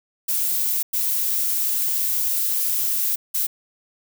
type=noise bursts at uneven times; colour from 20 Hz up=violet; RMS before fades=-22 dBFS; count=3; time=0.28-0.83 / 0.93-3.16 / 3.34-3.47 s; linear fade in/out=10 ms; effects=none